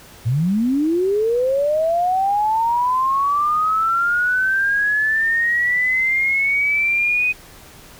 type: linear sweep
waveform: sine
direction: up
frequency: 105.8 to 2506 Hz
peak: -15 dBFS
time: 0.25-7.33 s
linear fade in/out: 20 ms
effects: pink hiss -43 dBFS RMS until 7.99 s